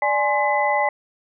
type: tone cluster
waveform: sine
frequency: 589 / 836 / 1052 / 2010 Hz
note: D5 / G#5 / C6 / B6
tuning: +5 / +11 / +9 / +30 cents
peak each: -23 / -20 / -27 / -23 dBFS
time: 0.02-0.89 s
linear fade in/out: 2 ms
effects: none